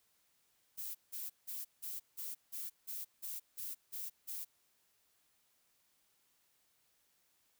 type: noise bursts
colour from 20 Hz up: violet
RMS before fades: -43 dBFS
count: 11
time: 0.77-4.45 s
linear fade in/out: 20 ms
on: 180 ms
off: 170 ms
effects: white hiss -75 dBFS RMS until 7.59 s